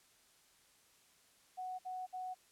sine tone bursts, 740 Hz, F#5, in tune, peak -40 dBFS, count 3, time 1.57-2.346 s, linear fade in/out 20 ms, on 220 ms, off 58 ms, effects white hiss -68 dBFS RMS until 2.51 s + low-pass 11000 Hz 12 dB/octave

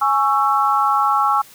sine chord, C# minor, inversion second, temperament just, 831.5 / 1108.7 / 1330.5 Hz, G#5 / C#6 / E6, +2 / 0 / +16 cents, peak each -18 dBFS, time 0.01-1.42 s, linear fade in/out 10 ms, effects white hiss -45 dBFS RMS until 1.54 s

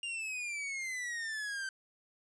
45% pulse exponential sweep, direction down, 2818 to 1545 Hz, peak -36 dBFS, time 0.03-1.69 s, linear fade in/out 2 ms, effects resampled to 22050 Hz

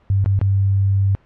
sine tone with dropouts, 98 Hz, G2, in tune, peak -13 dBFS, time 0.1-1.15 s, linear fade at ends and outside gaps 0 ms, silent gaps 0.243-0.26 / 0.391-0.414 s, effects pink hiss -55 dBFS RMS until 1.25 s + low-pass 2000 Hz 12 dB/octave

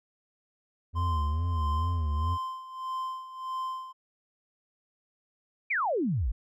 triangle tone with vibrato, 80.1 Hz, E2, 49 cents flat, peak -24 dBFS, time 0.93-2.38 s, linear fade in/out 50 ms, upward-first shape sine, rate 2.3 Hz, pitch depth 150 cents each way
triangle tone with tremolo, 1040 Hz, C6, 11 cents flat, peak -28 dBFS, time 0.95-3.93 s, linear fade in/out 20 ms, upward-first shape sine, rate 1.6 Hz, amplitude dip 75%
sine exponential sweep, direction down, 2489 to 44 Hz, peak -25 dBFS, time 5.7-6.32 s, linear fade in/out 10 ms
effects none

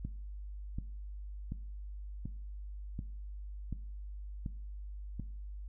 click train, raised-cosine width 5 ms, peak -26 dBFS, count 8, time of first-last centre 0.05-5.197 s, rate 1.36 Hz, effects noise-tail reverb RT60 0.5 s tail -17 dB re dry + added 50 Hz sine -41 dBFS peak until 5.68 s

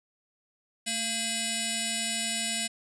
sine tone with frequency modulation, 2514 Hz, D#7, 17 cents sharp, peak -26 dBFS, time 0.86-2.68 s, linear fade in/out 20 ms, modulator 912 Hz, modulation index 7.6, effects tanh soft clip ceiling -26 dBFS

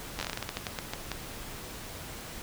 slowing click train, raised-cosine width 0.2 ms, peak -15 dBFS, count 16, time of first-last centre 0.19-1.117 s, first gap 10 ms, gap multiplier 1.23, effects pink hiss -42 dBFS RMS until 2.42 s

